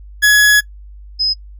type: tone pair in turn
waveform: 40% pulse / sine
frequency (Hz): 1685 / 5068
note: G#6 / D#8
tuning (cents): +25 / +31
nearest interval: octave + perfect fifth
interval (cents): 1906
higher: second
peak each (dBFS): -6 / -12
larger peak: first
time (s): 0.22-0.61 / 1.19-1.34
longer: first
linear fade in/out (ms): 20
effects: noise-tail reverb RT60 0.1 s tail -24 dB re dry + added 50 Hz sine -33 dBFS peak until 1.59 s